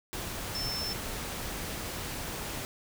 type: tone in noise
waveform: sine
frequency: 5320 Hz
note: E8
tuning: 15 cents sharp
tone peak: -33 dBFS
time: 0.55-0.93 s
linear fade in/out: 0 ms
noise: pink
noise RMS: -37 dBFS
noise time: 0.13-2.65 s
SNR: +1 dB
effects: none

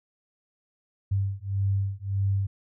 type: beating tone pair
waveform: sine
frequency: 97.5 / 99.2 Hz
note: G2 / G2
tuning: -9 / +21 cents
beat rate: 1.7 Hz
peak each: -27 dBFS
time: 1.11-2.47 s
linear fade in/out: 10 ms
effects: none

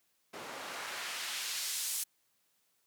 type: noise with band-pass filter sweep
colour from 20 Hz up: white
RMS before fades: -39 dBFS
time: 0.33-2.04 s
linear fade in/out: 10 ms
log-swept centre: 490 to 9500 Hz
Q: 0.71
effects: white hiss -75 dBFS RMS until 2.86 s + high-pass 80 Hz 12 dB/octave

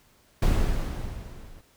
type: noise with level ramp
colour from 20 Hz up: brown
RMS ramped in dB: -19 to -46 dBFS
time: 0.42-1.61 s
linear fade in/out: 5 ms
effects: pink hiss -61 dBFS RMS until 1.76 s

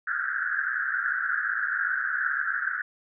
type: band-pass noise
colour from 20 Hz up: pink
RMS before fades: -28 dBFS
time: 0.07-2.82 s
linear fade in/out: 5 ms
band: 1400 to 1700 Hz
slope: 96 dB/octave
effects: none

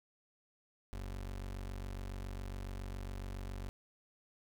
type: tone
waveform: 30% pulse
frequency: 47.22 Hz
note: F#1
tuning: 36 cents sharp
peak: -38 dBFS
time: 0.93-3.69 s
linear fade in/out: 0 ms
effects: none

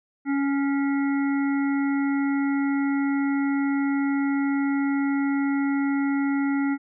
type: harmonic tone with a mistuned harmonic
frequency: 278.9 Hz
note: C#4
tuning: 11 cents sharp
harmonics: 1 / 3 / 5 / 7 / 8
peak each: -21 / -35 / -35 / -37 / -41 dBFS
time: 0.25-6.78 s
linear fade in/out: 50 ms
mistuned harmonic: 8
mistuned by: -56 cents
effects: none

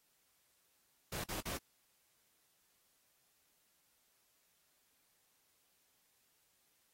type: noise bursts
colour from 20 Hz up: pink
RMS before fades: -42 dBFS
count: 3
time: 1.12-1.574 s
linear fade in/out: 5 ms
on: 120 ms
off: 47 ms
effects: white hiss -75 dBFS RMS until 6.93 s + AAC 48 kbps

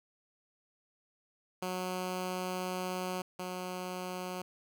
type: tone pair in turn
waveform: 10% pulse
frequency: 183.4 / 182.43 Hz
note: F#3 / F#3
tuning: -15 / -24 cents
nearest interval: unison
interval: 9 cents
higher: first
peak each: -26 / -29 dBFS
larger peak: first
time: 1.62-3.22 / 3.39-4.42 s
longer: first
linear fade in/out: 5 ms
effects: none

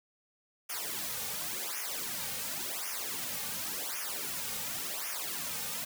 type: noise with flanger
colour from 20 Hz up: white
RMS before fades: -37 dBFS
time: 0.69-5.85 s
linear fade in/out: 10 ms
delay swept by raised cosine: 0.24 to 3.04 ms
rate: 0.91 Hz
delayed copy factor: -0.95
effects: none

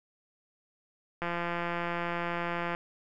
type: click train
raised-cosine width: 0.5 ms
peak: -18 dBFS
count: 264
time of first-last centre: 1.22-2.749 s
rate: 172 Hz
effects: none

